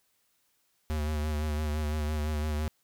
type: tone with vibrato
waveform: square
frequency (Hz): 75.9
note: D#2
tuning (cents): -42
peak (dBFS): -29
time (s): 0.9-2.68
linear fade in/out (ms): 0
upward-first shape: sine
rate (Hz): 5.9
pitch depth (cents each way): 38
effects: white hiss -72 dBFS RMS until 2.83 s